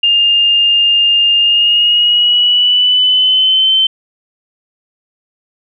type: tone with pitch glide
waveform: sine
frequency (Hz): 2814 to 3086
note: F7 to G7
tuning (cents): +12 to -28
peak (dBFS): -7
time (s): 0.03-3.87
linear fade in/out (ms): 5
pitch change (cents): +160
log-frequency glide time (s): 1.38-3.73
effects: none